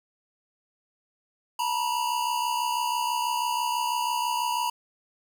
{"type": "tone pair together", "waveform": "square", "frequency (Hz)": [903.9, 970], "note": ["A5", "B5"], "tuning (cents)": [46, -31], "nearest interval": "minor second", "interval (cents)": 123, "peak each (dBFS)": [-31, -27], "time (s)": [1.59, 4.7], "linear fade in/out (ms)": 5, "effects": []}